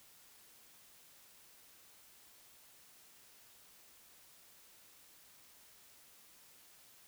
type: silence
effects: white hiss -62 dBFS RMS until 7.07 s